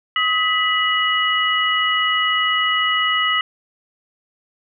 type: tone cluster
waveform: sine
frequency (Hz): 1268 / 1977 / 2916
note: D#6 / B6 / F#7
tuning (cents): +32 / +1 / -26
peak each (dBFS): -20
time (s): 0.16-3.41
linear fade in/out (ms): 2
effects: none